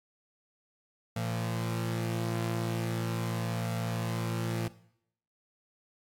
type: tone pair together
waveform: sawtooth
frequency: 114.13 / 171 Hz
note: A#2 / F3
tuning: -36 / -36 cents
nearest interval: perfect fifth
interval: 700 cents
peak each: -28 / -32 dBFS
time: 1.16-4.68 s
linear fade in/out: 5 ms
effects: noise-tail reverb RT60 0.7 s tail -18 dB re dry + AAC 64 kbps